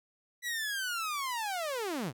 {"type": "linear sweep", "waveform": "sawtooth", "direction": "down", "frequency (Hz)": [1975.5, 102.8], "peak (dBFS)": -29, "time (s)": [0.42, 2.13], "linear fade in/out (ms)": 50, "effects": []}